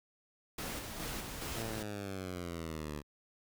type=noise with tremolo; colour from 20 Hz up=pink; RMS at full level=-40 dBFS; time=0.58-1.83 s; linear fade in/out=5 ms; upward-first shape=square; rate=2.4 Hz; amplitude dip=35%
type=exponential sweep; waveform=10% pulse; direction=down; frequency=116.54 to 72.2 Hz; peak=-31 dBFS; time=1.54-3.03 s; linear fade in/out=50 ms
effects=none